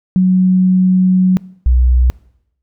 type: tone pair in turn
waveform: sine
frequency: 185 / 62.04 Hz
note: F#3 / B1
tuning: 0 / +9 cents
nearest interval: octave + perfect fifth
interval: 1891 cents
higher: first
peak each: -7 dBFS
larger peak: neither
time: 0.16-1.37 / 1.66-2.1 s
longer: first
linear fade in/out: 0 ms
effects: noise-tail reverb RT60 0.8 s tail -23 dB re dry